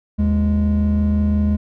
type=tone pair together; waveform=triangle; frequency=77.78 / 207.6 Hz; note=D#2 / G#3; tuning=0 / 0 cents; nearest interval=octave + perfect fourth; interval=1700 cents; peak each=-14 dBFS; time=0.18-1.57 s; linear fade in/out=20 ms; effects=tanh soft clip ceiling -8 dBFS